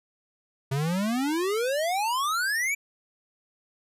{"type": "exponential sweep", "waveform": "square", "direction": "up", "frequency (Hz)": [130.81, 2358], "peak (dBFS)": -25, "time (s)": [0.71, 2.75], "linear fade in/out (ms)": 10, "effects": ["resampled to 32000 Hz"]}